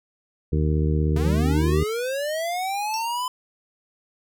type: harmonic tone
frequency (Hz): 76.6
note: D#2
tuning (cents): -27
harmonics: 1 / 2 / 3 / 4 / 5 / 6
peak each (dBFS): -21 / -23 / -32 / -30 / -31 / -32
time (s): 0.52-1.84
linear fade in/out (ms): 10
type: linear sweep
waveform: square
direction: up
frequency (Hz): 130.7 to 1019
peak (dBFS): -25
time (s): 1.16-3.28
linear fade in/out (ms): 2
type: tone with exponential decay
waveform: sine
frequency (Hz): 5588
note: F8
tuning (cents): 0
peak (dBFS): -24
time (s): 2.94-3.07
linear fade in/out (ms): 0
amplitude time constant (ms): 28
effects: none